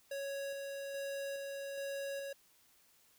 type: tone with tremolo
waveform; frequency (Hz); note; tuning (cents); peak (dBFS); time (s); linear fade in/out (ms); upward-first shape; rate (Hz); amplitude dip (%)
square; 554.4; C#5; 0; -39; 0.11-2.33; 5; square; 1.2; 25
effects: white hiss -68 dBFS RMS until 3.18 s